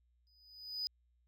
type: tone with exponential growth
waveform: triangle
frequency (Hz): 4978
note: D#8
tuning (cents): 0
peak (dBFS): -31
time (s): 0.27-0.87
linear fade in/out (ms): 0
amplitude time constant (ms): 130
effects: tanh soft clip ceiling -31 dBFS + added 60 Hz sine -70 dBFS peak until 1.27 s